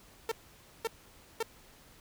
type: tone bursts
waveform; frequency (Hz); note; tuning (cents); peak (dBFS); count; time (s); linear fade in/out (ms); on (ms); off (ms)
sawtooth; 451.9; A4; +46; -26; 3; 0.29-1.428; 2; 26; 530
effects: pink hiss -58 dBFS RMS until 2 s